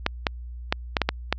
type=clicks; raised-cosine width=0.3 ms; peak=-4 dBFS; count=7; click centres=0.064 / 0.268 / 0.725 / 0.968 / 1.017 / 1.09 / 1.326 s; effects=added 60 Hz sine -34 dBFS peak until 1.38 s + resampled to 16000 Hz